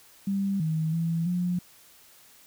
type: tone with pitch steps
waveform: sine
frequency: 196.8 / 158.7 / 165.7 / 178 Hz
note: G3 / D#3 / E3 / F3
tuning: +7 / +35 / +9 / +33 cents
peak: -24 dBFS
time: 0.27-1.59 s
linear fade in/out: 5 ms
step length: 330 ms
effects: white hiss -55 dBFS RMS until 2.46 s